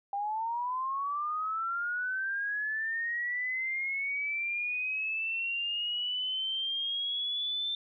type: linear sweep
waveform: sine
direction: up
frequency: 792 to 3569 Hz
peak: -30 dBFS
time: 0.13-7.75 s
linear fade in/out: 2 ms
effects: none